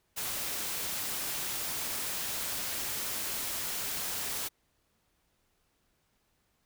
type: noise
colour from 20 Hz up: white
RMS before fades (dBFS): -35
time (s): 0.16-4.49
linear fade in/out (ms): 20
effects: pink hiss -74 dBFS RMS until 6.65 s